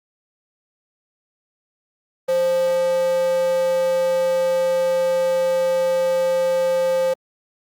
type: tone with high-pass filter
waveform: square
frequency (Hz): 174.7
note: F3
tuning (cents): +1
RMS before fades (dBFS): -19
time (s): 2.28-7.14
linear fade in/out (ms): 10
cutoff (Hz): 530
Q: 5.9
effects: Opus 32 kbps